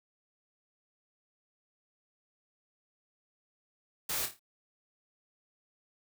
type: noise with echo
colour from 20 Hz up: white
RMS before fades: -34 dBFS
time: 4.09-4.26 s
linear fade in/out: 5 ms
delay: 27 ms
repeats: 5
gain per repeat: -7 dB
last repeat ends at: 4.395 s
effects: none